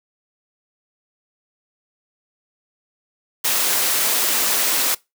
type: high-pass noise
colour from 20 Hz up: white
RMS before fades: -19 dBFS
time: 3.44-4.95 s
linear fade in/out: 10 ms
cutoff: 260 Hz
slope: 12 dB/octave
effects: noise-tail reverb RT60 0.2 s tail -22 dB re dry